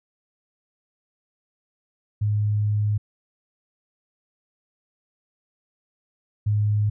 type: tone pair in turn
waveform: sine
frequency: 104.8 / 104.8 Hz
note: G#2 / G#2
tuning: +16 / +16 cents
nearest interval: unison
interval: 0 cents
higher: neither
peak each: -19 / -18 dBFS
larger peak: second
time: 2.21-2.98 / 6.46-6.9 s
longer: first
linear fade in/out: 10 ms
effects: none